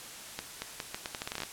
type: accelerating click train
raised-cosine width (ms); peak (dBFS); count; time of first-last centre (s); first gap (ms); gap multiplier
0.2; -17; 14; 0.39-1.434; 230; 0.79
effects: white hiss -45 dBFS RMS until 1.52 s + low-pass 11000 Hz 12 dB/octave